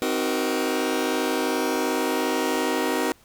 sawtooth chord, C half-diminished seventh, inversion none, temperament just, 261.6 / 314 / 376.7 / 470.9 Hz, C4 / Eb4 / Gb4 / Bb4, 0 / +16 / +31 / +18 cents, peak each -24 dBFS, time 0.02-3.12 s, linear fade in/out 0 ms, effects pink hiss -56 dBFS RMS until 3.24 s

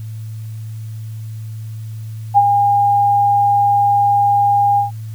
sine tone with ADSR envelope, 810 Hz, G#5, 43 cents flat, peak -4 dBFS, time 2.34-4.91 s, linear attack 35 ms, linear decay 40 ms, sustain -6 dB, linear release 130 ms, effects added 110 Hz sine -25 dBFS peak until 5.14 s + white hiss -49 dBFS RMS until 5.14 s

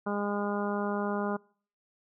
harmonic tone, 204.2 Hz, G#3, 29 cents flat, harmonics 1 / 2 / 3 / 4 / 5 / 6 / 7, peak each -32 / -35 / -37 / -38 / -39 / -40 / -40 dBFS, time 0.06-1.37 s, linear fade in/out 10 ms, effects noise-tail reverb RT60 0.5 s tail -26 dB re dry

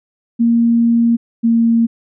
sine tone pair in turn, 233.1 / 230.4 Hz, A#3 / A#3, 0 / -20 cents, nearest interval unison, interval 20 cents, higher first, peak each -9 dBFS, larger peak neither, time 0.39-1.17 / 1.43-1.87 s, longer first, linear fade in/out 20 ms, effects none

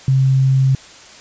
sine tone, 133.2 Hz, C3, 31 cents sharp, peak -10 dBFS, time 0.08-0.75 s, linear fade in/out 2 ms, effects white hiss -40 dBFS RMS until 1.2 s + resampled to 16000 Hz

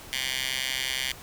10% pulse tone with high-pass filter, 131 Hz, C3, 2 cents sharp, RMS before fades -30 dBFS, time 0.13-1.12 s, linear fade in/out 0 ms, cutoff 2600 Hz, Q 2.2, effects pink hiss -45 dBFS RMS until 1.22 s

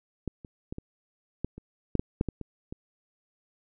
clicks, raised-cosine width 3 ms, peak -18 / -30 / -22 / -24 / -16 / -29 / -11 / -13 / -11 / -17 / -24 / -24 dBFS, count 12, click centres 0.277 / 0.448 / 0.725 / 0.784 / 1.446 / 1.58 / 1.953 / 1.995 / 2.211 / 2.287 / 2.413 / 2.725 s, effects none

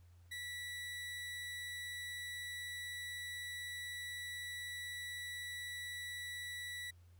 30% pulse tone, 1952 Hz, B6, 21 cents flat, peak -40 dBFS, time 0.31-6.91 s, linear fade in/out 10 ms, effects added 87 Hz sine -59 dBFS peak until 7.19 s + pink hiss -75 dBFS RMS until 7.19 s

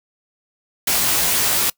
white noise with comb filter, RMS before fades -18 dBFS, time 0.87-1.7 s, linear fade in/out 5 ms, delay 17 ms, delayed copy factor +1, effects noise-tail reverb RT60 0.1 s tail -23 dB re dry

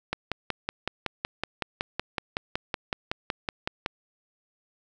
click train, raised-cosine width 0.3 ms, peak -11 dBFS, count 21, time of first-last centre 0.13-3.861 s, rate 5.36 Hz, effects none

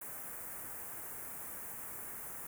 white band-stop noise, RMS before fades -45 dBFS, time 0.01-2.47 s, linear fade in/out 5 ms, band 1900 to 8700 Hz, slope 24 dB/octave, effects none

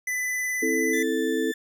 square tone with vibrato, 2001 Hz, B6, 22 cents sharp, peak -26 dBFS, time 0.07-1.03 s, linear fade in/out 5 ms, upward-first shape square, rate 19 Hz, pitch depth 9 cents each way
sine chord, A minor, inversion first, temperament equal, 261.6 / 329.6 / 440 Hz, C4 / E4 / A4, 0 / 0 / 0 cents, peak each -28 / -27 / -26 dBFS, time 0.62-1.52 s, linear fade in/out 10 ms
35% pulse tone, 1760 Hz, A6, in tune, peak -31 dBFS, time 0.93-1.54 s, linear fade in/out 5 ms
effects none

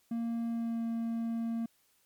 triangle tone with pitch glide, 231.7 to 229.6 Hz, A#3 to A#3, -10 to -26 cents, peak -29 dBFS, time 0.11-1.66 s, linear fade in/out 5 ms, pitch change -16 cents, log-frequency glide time 0.48-0.85 s, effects white hiss -70 dBFS RMS until 2.05 s + MP3 96 kbps

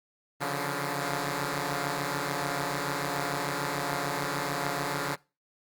5% pulse tone cluster, 140.2 / 147 / 175.6 Hz, C#3 / D3 / F3, +20 / +2 / +10 cents, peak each -21 / -23 / -24 dBFS, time 0.4-5.16 s, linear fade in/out 20 ms, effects noise-tail reverb RT60 0.3 s tail -22 dB re dry + Opus 32 kbps

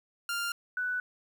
sawtooth / sine tone pair in turn, 1396.9 / 1488.1 Hz, F6 / F#6, 0 / +9 cents, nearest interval minor second, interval 109 cents, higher second, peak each -27 / -29 dBFS, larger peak first, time 0.29-0.52 / 0.77-1 s, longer neither, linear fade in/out 2 ms, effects 11-bit

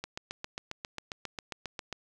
click train, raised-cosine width 0.2 ms, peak -19 dBFS, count 15, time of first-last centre 0.04-1.927 s, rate 7.42 Hz, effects none

